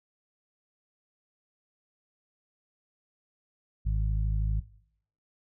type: harmonic tone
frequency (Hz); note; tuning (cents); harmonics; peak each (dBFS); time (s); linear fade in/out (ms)
52.7; G#1; +26; 1 / 2 / 3; -25 / -32 / -38; 3.85-4.61; 20
effects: noise-tail reverb RT60 0.7 s tail -20 dB re dry